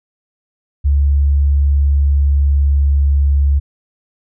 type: tone with pitch glide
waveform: sine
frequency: 70.8 to 70.35 Hz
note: C#2 to C#2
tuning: +37 to +26 cents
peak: -9 dBFS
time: 0.84-3.6 s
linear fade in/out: 20 ms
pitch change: -11 cents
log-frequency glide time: 1.41-3.16 s
effects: none